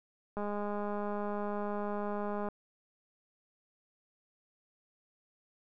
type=click train; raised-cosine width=1 ms; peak=-24 dBFS; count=437; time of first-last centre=0.37-2.487 s; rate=206 Hz; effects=none